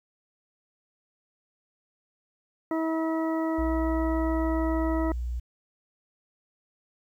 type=harmonic tone; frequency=322.4 Hz; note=E4; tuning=38 cents flat; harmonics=1 / 2 / 3 / 4 / 6; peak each=-26 / -32 / -36 / -38 / -42 dBFS; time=2.71-5.12 s; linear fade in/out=2 ms
type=tone; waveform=sine; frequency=60.2 Hz; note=B1; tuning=44 cents flat; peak=-28 dBFS; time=3.58-5.4 s; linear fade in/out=10 ms
effects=10-bit